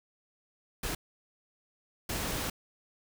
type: noise bursts at uneven times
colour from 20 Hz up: pink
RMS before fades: -34 dBFS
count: 2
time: 0.83-0.95 / 2.09-2.5 s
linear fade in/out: 5 ms
effects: none